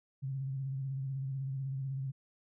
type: tone with vibrato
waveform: sine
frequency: 134.7 Hz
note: C#3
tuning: 49 cents flat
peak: -34 dBFS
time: 0.22-2.12 s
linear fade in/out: 20 ms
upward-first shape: square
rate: 16 Hz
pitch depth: 36 cents each way
effects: none